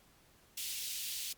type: high-pass noise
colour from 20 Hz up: pink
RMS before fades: -40 dBFS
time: 0.57-1.33 s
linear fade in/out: 5 ms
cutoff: 2900 Hz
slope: 24 dB/octave
effects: pink hiss -65 dBFS RMS until 1.37 s + MP3 96 kbps